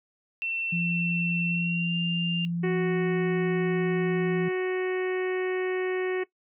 sine tone with pitch glide, 2695 to 2795 Hz, E7 to F7, +38 to +1 cents, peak -28 dBFS, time 0.42-2.45 s, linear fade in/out 0 ms, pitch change +63 cents, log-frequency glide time 1.47-1.95 s
sine tone, 171.1 Hz, F3, 35 cents flat, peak -26 dBFS, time 0.72-4.49 s, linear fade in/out 10 ms
harmonic tone, 370 Hz, F#4, in tune, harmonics 1 / 2 / 3 / 4 / 5 / 6 / 7 / 8, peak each -25 / -40 / -42 / -45 / -37 / -40 / -45 / -51 dBFS, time 2.63-6.24 s, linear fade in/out 10 ms
effects noise-tail reverb RT60 0.1 s tail -19 dB re dry

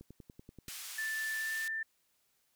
click train, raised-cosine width 3 ms, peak -37 dBFS, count 8, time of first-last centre 0.01-0.683 s, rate 10.4 Hz
white band-pass noise, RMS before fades -45 dBFS, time 0.68-1.68 s, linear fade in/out 2 ms, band 1500 to 12000 Hz, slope 12 dB/octave
sine tone with pitch glide, 1761 to 1782.5 Hz, A6 to A6, +1 to +22 cents, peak -34 dBFS, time 0.98-1.83 s, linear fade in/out 5 ms, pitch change +21 cents, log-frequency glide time 1.34-1.64 s
effects white hiss -75 dBFS RMS until 2.55 s

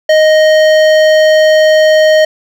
sine tone with hard clipping, 622.3 Hz, D#5, in tune, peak -6 dBFS, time 0.09-2.25 s, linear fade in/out 5 ms, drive 14 dB, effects none

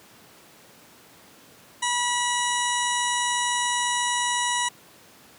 harmonic tone, 971 Hz, B5, 30 cents flat, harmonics 1 / 2 / 3 / 4 / 6 / 7 / 8 / 9 / 10, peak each -26 / -29 / -31 / -32 / -34 / -34 / -35 / -36 / -36 dBFS, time 1.82-4.69 s, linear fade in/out 10 ms, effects pink hiss -51 dBFS RMS until 5.38 s + high-pass 150 Hz 12 dB/octave

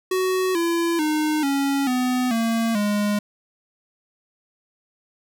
square tone with pitch steps, 372.6 / 337.8 / 306.2 / 277.5 / 251.6 / 228 / 206.7 Hz, F#4 / E4 / D#4 / C#4 / B3 / A#3 / G#3, +12 / +42 / -28 / +2 / +32 / -38 / -8 cents, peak -20 dBFS, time 0.11-3.19 s, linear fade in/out 5 ms, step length 440 ms, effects none

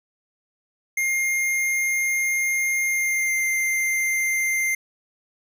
square tone with pitch glide, 2121 to 2095 Hz, C7 to C7, +23 to +2 cents, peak -21 dBFS, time 0.97-4.75 s, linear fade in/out 5 ms, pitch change -21 cents, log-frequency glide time 2.85-3.44 s, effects none

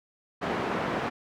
pink band-pass noise, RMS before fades -30 dBFS, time 0.41-1.1 s, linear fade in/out 20 ms, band 200 to 1700 Hz, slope 12 dB/octave, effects none

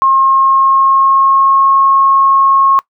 sine tone with pitch glide, 1073 to 1087.4 Hz, C6 to C#6, +43 to -34 cents, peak -6 dBFS, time 0.02-2.79 s, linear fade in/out 0 ms, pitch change +23 cents, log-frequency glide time 0.19-1.71 s, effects noise-tail reverb RT60 0.1 s tail -21 dB re dry

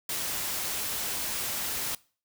white noise, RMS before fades -32 dBFS, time 0.09-1.95 s, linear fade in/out 2 ms, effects noise-tail reverb RT60 0.4 s tail -22 dB re dry

